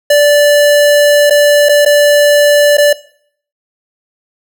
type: tone with dropouts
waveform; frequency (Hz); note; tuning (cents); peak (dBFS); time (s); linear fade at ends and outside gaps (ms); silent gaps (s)
square; 584; D5; -10; -5; 0.1-2.93; 5; 1.299-1.306 / 1.688-1.692 / 1.851-1.86 / 2.771-2.781
effects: noise-tail reverb RT60 0.6 s tail -20 dB re dry